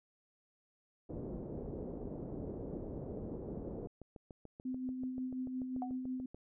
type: low-pass noise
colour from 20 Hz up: white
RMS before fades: -43 dBFS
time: 1.09-3.87 s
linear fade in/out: 10 ms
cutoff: 470 Hz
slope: 24 dB/octave
type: click train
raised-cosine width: 2 ms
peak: -36 dBFS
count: 20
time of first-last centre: 3.58-6.346 s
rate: 6.87 Hz
type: tone with tremolo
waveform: sine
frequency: 256.4 Hz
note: C4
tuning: 35 cents flat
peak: -35 dBFS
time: 4.65-6.26 s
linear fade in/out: 5 ms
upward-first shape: sine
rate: 5.6 Hz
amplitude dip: 40%
type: tone with exponential decay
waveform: sine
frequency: 740 Hz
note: F#5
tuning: in tune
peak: -34 dBFS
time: 5.82-5.96 s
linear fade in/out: 1 ms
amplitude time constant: 29 ms
effects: none